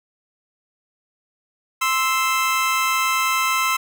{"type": "tone pair together", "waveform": "25% pulse", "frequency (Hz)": [1045, 1316.6], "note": ["C6", "E6"], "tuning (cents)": [-2, -3], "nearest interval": "major third", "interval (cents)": 399, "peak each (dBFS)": [-17, -17], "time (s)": [1.81, 3.77], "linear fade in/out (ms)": 10, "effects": []}